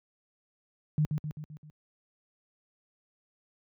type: tone with echo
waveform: sine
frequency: 152.1 Hz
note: D#3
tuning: 39 cents flat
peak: -22 dBFS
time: 0.98-1.05 s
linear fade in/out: 0 ms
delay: 130 ms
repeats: 5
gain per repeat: -5 dB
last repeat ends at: 1.7 s
effects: high-pass 80 Hz 12 dB/octave